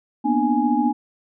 sine tone cluster, 237.6 / 252 / 298.8 / 832 Hz, A#3 / B3 / D4 / G#5, +33 / +35 / +30 / +3 cents, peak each -22 dBFS, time 0.24-0.93 s, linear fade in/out 20 ms, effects none

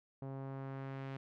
sawtooth tone with low-pass filter sweep, 135.1 Hz, C#3, 44 cents flat, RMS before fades -44 dBFS, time 0.22-1.17 s, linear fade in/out 2 ms, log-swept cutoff 760 to 2700 Hz, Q 1, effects none

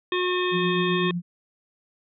harmonic tone, 361.8 Hz, F#4, 39 cents flat, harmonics 1 / 3 / 5 / 7 / 9 / 10, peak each -24 / -29 / -31 / -32 / -34 / -34 dBFS, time 0.12-1.11 s, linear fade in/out 2 ms
sine tone with tremolo, 174.61 Hz, F3, in tune, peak -23 dBFS, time 0.51-1.22 s, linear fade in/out 50 ms, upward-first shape sine, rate 7.8 Hz, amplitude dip 40%
effects none

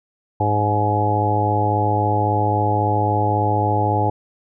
harmonic tone with a mistuned harmonic, 103.7 Hz, G#2, 2 cents flat, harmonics 1 / 2 / 3 / 4 / 5 / 6 / 7 / 8, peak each -20 / -32 / -26 / -27 / -27 / -30 / -25 / -20 dBFS, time 0.4-4.1 s, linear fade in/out 5 ms, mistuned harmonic 8, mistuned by +30 cents, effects none

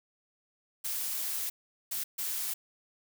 blue noise bursts at uneven times, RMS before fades -34 dBFS, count 3, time 0.84-1.5 / 1.91-2.04 / 2.18-2.54 s, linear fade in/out 10 ms, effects none

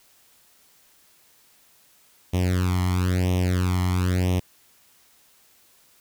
sawtooth tone with flanger, 90.9 Hz, F#2, 30 cents flat, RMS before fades -22 dBFS, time 2.33-4.4 s, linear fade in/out 10 ms, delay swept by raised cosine 0.33 to 0.97 ms, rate 1 Hz, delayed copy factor +1, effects white hiss -58 dBFS RMS until 6 s

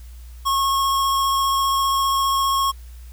square tone with vibrato, 1091 Hz, C#6, 28 cents flat, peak -18 dBFS, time 0.45-2.72 s, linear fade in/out 20 ms, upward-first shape sine, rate 15 Hz, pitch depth 9 cents each way, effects added 60 Hz sine -36 dBFS peak until 3.12 s + white hiss -53 dBFS RMS until 3.12 s

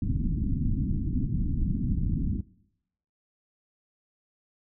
pink low-pass noise, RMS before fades -27 dBFS, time 0.02-2.41 s, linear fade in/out 5 ms, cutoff 280 Hz, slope 48 dB/octave, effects noise-tail reverb RT60 0.8 s tail -21 dB re dry

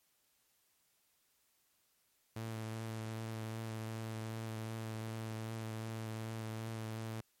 sawtooth tone with vibrato, 111.4 Hz, A2, 22 cents sharp, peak -36 dBFS, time 2.36-7.21 s, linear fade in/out 5 ms, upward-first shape triangle, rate 2.6 Hz, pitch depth 19 cents each way, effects white hiss -75 dBFS RMS until 7.4 s + MP3 64 kbps

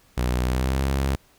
sawtooth tone with pitch glide, 61.74 to 67.72 Hz, B1 to C#2, 0 to -40 cents, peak -17 dBFS, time 0.17-1.16 s, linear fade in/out 10 ms, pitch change +160 cents, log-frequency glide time 0.43-0.84 s, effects pink hiss -58 dBFS RMS until 1.38 s

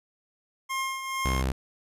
25% pulse tone with tremolo, 1066 Hz, C6, 32 cents sharp, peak -23 dBFS, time 0.69-1.43 s, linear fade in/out 20 ms, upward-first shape triangle, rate 2.3 Hz, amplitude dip 60%
sawtooth tone, 65.41 Hz, C2, in tune, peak -21 dBFS, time 1.25-1.52 s, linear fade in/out 5 ms
effects resampled to 32000 Hz

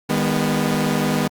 sawtooth chord, G# minor, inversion second, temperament equal with one note detuned, 155.56 / 203 / 246.9 Hz, D#3 / G#3 / B3, 0 / -39 / 0 cents, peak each -19 / -18 / -18 dBFS, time 0.09-1.28 s, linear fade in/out 10 ms, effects Opus 48 kbps

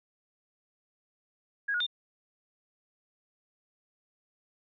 sine tone with pitch steps, 1645 / 1446 / 3618 Hz, G#6 / F#6 / A7, -17 / -40 / +48 cents, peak -27 dBFS, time 1.68-1.866 s, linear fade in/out 10 ms, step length 62 ms, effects none

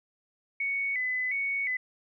sine tone with vibrato, 2115 Hz, C7, 18 cents sharp, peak -27 dBFS, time 0.6-1.77 s, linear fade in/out 5 ms, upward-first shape square, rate 1.4 Hz, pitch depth 87 cents each way, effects none

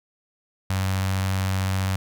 sawtooth tone with notch filter, 95.3 Hz, G2, 48 cents flat, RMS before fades -24 dBFS, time 0.7-1.96 s, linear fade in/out 0 ms, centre 360 Hz, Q 0.61, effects none

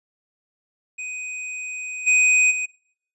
square tone with level steps, 2500 Hz, D#7, 8 cents sharp, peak -30 / -15 / -24 dBFS, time 0.98-2.66 s, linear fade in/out 10 ms, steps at 2.06 / 2.5 s, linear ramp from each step 20 ms, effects noise-tail reverb RT60 0.6 s tail -21 dB re dry + resampled to 24000 Hz

